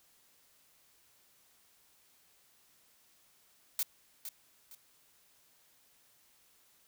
blue noise with echo, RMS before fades -32 dBFS, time 3.79-3.83 s, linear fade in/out 2 ms, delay 460 ms, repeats 2, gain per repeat -10 dB, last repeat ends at 4.75 s, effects white hiss -67 dBFS RMS until 6.87 s

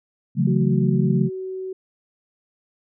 sine chord, F# minor seventh, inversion second, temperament just, 138.75 / 166.5 / 185 / 222 Hz, C#3 / E3 / F#3 / A3, +2 / +18 / 0 / +16 cents, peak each -20 / -24 / -21 / -23 dBFS, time 0.35-1.3 s, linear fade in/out 50 ms
sine tone with pitch glide, 373 to 376.2 Hz, F#4 to F#4, +14 to +29 cents, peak -27 dBFS, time 0.47-1.73 s, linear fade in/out 5 ms, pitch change +15 cents, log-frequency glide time 1-1.21 s
effects none

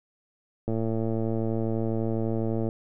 click train, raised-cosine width 2 ms, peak -16 dBFS, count 226, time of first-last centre 0.68-2.689 s, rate 112 Hz, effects none

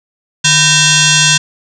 sine tone with frequency modulation, 1546 Hz, G6, 24 cents flat, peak -6 dBFS, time 0.44-1.38 s, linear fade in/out 10 ms, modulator 849 Hz, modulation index 6.9, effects none

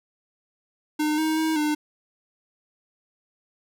square tone with pitch steps, 303.8 / 314.7 / 317.7 / 301.2 Hz, D#4 / D#4 / D#4 / D4, -41 / +20 / +36 / +44 cents, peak -22 dBFS, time 0.99-1.75 s, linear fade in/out 10 ms, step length 190 ms, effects none

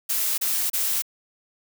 blue noise bursts, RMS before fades -24 dBFS, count 3, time 0.09-1.022 s, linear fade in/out 10 ms, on 290 ms, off 31 ms, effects none

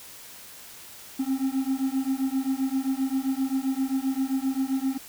triangle beating tone pair, 262.7 / 270.3 Hz, C4 / C#4, +7 / -44 cents, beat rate 7.6 Hz, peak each -25 dBFS, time 1.19-4.98 s, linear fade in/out 10 ms, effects white hiss -45 dBFS RMS until 5.08 s

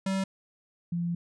square / sine tone pair in turn, 192.4 / 171.82 Hz, G3 / F3, -32 / -28 cents, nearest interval major second, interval 196 cents, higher first, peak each -27 dBFS, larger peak neither, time 0.06-0.24 / 0.92-1.15 s, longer second, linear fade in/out 5 ms, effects resampled to 22050 Hz

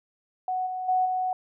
sine tone with level steps, 741 Hz, F#5, 2 cents sharp, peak -25 / -29 / -20 / -24 dBFS, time 0.48-1.33 s, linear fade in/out 2 ms, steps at 0.66 / 0.88 / 1.05 s, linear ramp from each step 10 ms, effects none

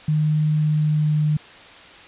sine tone with pitch glide, 153.1 to 151.6 Hz, D#3 to D#3, -28 to -45 cents, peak -16 dBFS, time 0.08-1.37 s, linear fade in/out 5 ms, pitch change -17 cents, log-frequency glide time 0.43-1.23 s, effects white hiss -43 dBFS RMS until 2.07 s + resampled to 8000 Hz

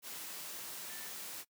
sine tone in noise, 1773 Hz, A6, 13 cents sharp, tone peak -54 dBFS, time 0.87-1.12 s, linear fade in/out 50 ms, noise white, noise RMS -45 dBFS, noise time 0.02-1.45 s, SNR -12 dB, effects noise-tail reverb RT60 0.1 s tail -21 dB re dry + high-pass 150 Hz 12 dB/octave

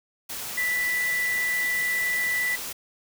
sine tone in noise, 1975.5 Hz, B6, in tune, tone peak -23 dBFS, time 0.57-2.56 s, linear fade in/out 10 ms, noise white, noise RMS -34 dBFS, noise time 0.29-2.73 s, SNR +8 dB, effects none

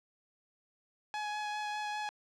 sawtooth tone with vibrato, 841 Hz, G#5, 22 cents sharp, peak -31 dBFS, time 1.14-2.09 s, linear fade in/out 0 ms, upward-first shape sine, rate 5 Hz, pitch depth 12 cents each way, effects low-pass 5000 Hz 12 dB/octave + 12-bit

